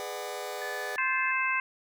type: chord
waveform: sawtooth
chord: G# half-diminished seventh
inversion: none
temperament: just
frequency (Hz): 415.3 / 498.4 / 598 / 747.5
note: G#4 / B4 / D5 / F#5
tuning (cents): 0 / +16 / +31 / +17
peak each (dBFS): -36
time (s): 0-0.96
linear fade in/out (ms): 0
type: tone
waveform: sine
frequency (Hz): 1738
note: A6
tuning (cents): -22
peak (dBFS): -36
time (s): 0.61-1.32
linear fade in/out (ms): 10
type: harmonic tone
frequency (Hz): 523.3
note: C5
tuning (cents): 0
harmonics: 2 / 3 / 4 / 5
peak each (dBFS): -31 / -31 / -31 / -31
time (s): 0.98-1.6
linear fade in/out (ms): 2
effects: none